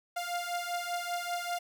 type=beating tone pair; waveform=sawtooth; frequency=698.5 / 703.6 Hz; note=F5 / F5; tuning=0 / +13 cents; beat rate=5.1 Hz; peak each=-32 / -32 dBFS; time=0.16-1.59 s; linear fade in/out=10 ms; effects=none